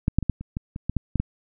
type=clicks; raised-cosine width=5 ms; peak=-8 / -6 / -16 / -8 / -22 / -15 / -20 / -12 / -10 / -10 / -11 dBFS; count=11; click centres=0.081 / 0.186 / 0.227 / 0.297 / 0.41 / 0.569 / 0.761 / 0.896 / 0.967 / 1.157 / 1.2 s; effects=none